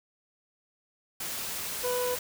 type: noise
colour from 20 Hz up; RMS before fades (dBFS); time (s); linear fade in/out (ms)
white; -35; 1.2-2.19; 5
type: harmonic tone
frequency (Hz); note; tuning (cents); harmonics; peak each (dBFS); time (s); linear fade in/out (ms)
495.4; B4; +5; 1 / 2 / 3 / 5 / 6 / 7; -28 / -36 / -44 / -51 / -50 / -56; 1.83-2.16; 20
effects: none